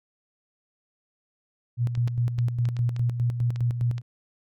sine tone with tremolo, 120 Hz, B2, 49 cents flat, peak -20 dBFS, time 1.77-4.02 s, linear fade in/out 50 ms, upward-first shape square, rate 4.9 Hz, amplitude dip 55%
clicks, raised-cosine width 0.2 ms, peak -24 dBFS, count 8, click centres 1.952 / 2.081 / 2.388 / 2.654 / 2.767 / 2.964 / 3.56 / 3.981 s
effects none

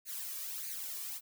blue noise with flanger, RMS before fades -41 dBFS, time 0.05-1.21 s, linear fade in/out 50 ms, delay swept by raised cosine 0.45 to 1.75 ms, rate 1.6 Hz, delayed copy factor +0.65, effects none

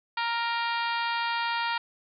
harmonic tone with a mistuned harmonic, 466.2 Hz, A#4, in tune, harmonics 2 / 3 / 4 / 5 / 6 / 7 / 8 / 9 / 10, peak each -29 / -33 / -35 / -37 / -39 / -40 / -41 / -42 / -43 dBFS, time 0.17-1.78 s, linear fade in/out 5 ms, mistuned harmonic 5, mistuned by +29 cents, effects none

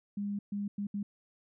sine tone bursts at uneven times, 203 Hz, G#3, 39 cents flat, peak -32 dBFS, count 4, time 0.17-0.39 / 0.52-0.68 / 0.78-0.87 / 0.94-1.03 s, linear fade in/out 5 ms, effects none

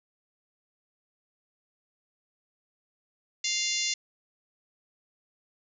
harmonic tone, 698.5 Hz, F5, in tune, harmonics 3 / 4 / 5 / 6 / 7 / 8 / 9 / 10, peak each -35 / -35 / -35 / -35 / -35 / -35 / -35 / -35 dBFS, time 3.44-3.94 s, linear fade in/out 5 ms, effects none

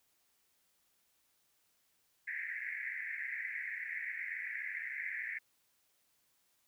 white band-pass noise, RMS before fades -41 dBFS, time 2.27-5.39 s, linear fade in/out 10 ms, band 1700 to 2200 Hz, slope 96 dB/octave, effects white hiss -75 dBFS RMS until 6.67 s

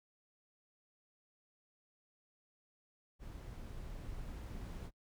brown noise with level ramp, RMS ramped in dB -48 to -44 dBFS, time 3.19-4.91 s, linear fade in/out 50 ms, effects noise-tail reverb RT60 0.1 s tail -25 dB re dry

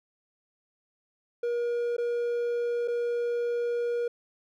triangle tone with dropouts, 476.5 Hz, A#4, 38 cents sharp, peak -24 dBFS, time 1.43-4.08 s, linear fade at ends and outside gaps 5 ms, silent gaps 1.967-1.981 / 2.877-2.881 s, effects none

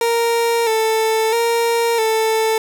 30% pulse tone with vibrato, 453.9 Hz, A#4, 46 cents flat, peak -12 dBFS, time 0.01-2.58 s, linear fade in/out 2 ms, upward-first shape square, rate 0.76 Hz, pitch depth 44 cents each way, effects none

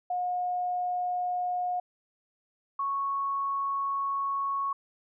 sine tone pair in turn, 720 / 1106 Hz, F#5 / C#6, -47 / -4 cents, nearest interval perfect fifth, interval 743 cents, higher second, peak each -27 dBFS, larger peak neither, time 0.1-1.8 / 2.79-4.73 s, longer second, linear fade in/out 5 ms, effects none

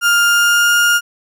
35% pulse tone with pitch glide, 1405 to 1416.4 Hz, F6 to F6, +10 to +24 cents, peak -8 dBFS, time 0.01-1.01 s, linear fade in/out 50 ms, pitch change +14 cents, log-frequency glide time 0.27-0.72 s, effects none

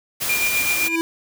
white noise, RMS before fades -24 dBFS, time 0.2-0.89 s, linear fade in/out 20 ms
triangle tone with tremolo, 2400 Hz, D7, 37 cents sharp, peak -16 dBFS, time 0.29-0.96 s, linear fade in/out 5 ms, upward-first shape sine, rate 7.8 Hz, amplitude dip 50%
square tone with exponential growth, 329.8 Hz, E4, 1 cent sharp, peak -17 dBFS, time 0.67-1.01 s, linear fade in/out 0 ms, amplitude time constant 73 ms
effects none

